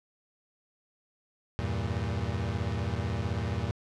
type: chord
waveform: 35% pulse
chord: E diminished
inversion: none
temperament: equal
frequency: 82.41 / 98 / 116.54 Hz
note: E2 / G2 / Bb2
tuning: 0 / 0 / 0 cents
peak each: -32 dBFS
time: 1.59-3.71 s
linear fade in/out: 0 ms
effects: low-pass 5000 Hz 12 dB/octave